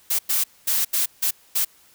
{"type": "noise bursts at uneven times", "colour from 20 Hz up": "blue", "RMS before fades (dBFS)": -21, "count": 6, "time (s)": [[0.1, 0.19], [0.29, 0.44], [0.67, 0.85], [0.93, 1.06], [1.22, 1.31], [1.55, 1.65]], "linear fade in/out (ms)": 10, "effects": ["white hiss -55 dBFS RMS until 1.94 s"]}